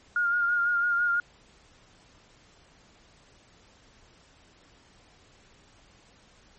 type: tone with vibrato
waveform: sine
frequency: 1415 Hz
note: F6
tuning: 22 cents sharp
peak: -22 dBFS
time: 0.16-1.2 s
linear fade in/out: 2 ms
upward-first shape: sine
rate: 6 Hz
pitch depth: 30 cents each way
effects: pink hiss -58 dBFS RMS until 6.58 s + MP3 32 kbps